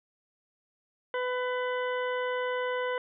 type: harmonic tone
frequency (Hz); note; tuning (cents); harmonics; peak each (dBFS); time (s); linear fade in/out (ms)
500; B4; +21; 1 / 2 / 3 / 4 / 6 / 7; -30 / -35 / -37 / -39 / -45 / -54; 1.14-2.98; 2
effects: none